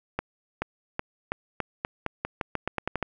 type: accelerating click train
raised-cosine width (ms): 0.5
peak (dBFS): -12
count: 15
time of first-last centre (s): 0.19-3.027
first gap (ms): 430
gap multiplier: 0.87
effects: none